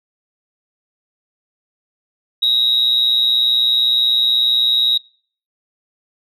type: tone with amplitude modulation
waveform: sine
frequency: 3799 Hz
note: A#7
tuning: 32 cents sharp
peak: -7 dBFS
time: 2.42-4.98 s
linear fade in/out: 10 ms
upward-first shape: sine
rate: 120 Hz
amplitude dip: 90%
effects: noise-tail reverb RT60 0.5 s tail -25 dB re dry + tanh soft clip ceiling -6 dBFS